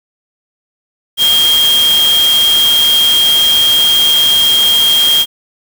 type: tone in noise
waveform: sine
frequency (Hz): 3226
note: G7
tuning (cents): +49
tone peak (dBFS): -7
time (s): 1.17-5.26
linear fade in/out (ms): 50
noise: white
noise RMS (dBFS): -18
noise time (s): 1.17-5.26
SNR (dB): +8
effects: none